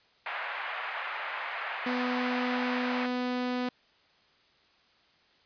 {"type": "band-pass noise", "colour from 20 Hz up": "white", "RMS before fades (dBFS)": -36, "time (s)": [0.26, 3.06], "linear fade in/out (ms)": 2, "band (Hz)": [670, 2300], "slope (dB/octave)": 24}
{"type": "tone", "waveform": "sawtooth", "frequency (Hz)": 249, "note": "B3", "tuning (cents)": 14, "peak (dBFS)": -25, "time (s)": [1.86, 3.69], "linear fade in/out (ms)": 5}
{"effects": ["white hiss -64 dBFS RMS until 5.45 s", "resampled to 11025 Hz"]}